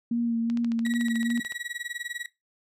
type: tone with vibrato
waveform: sine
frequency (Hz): 232.8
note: A#3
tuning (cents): -2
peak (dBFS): -23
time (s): 0.11-1.4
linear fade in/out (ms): 5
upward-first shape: sine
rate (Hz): 2.6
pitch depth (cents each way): 25
type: click train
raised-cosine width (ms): 0.2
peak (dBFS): -24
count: 15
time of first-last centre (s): 0.5-1.522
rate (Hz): 13.7
type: tone with tremolo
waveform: 35% pulse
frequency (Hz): 1922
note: B6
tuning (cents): -48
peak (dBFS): -27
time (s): 0.85-2.26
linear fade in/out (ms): 2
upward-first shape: triangle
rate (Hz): 20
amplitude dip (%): 100
effects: noise-tail reverb RT60 0.2 s tail -19 dB re dry + low-pass 12000 Hz 12 dB/octave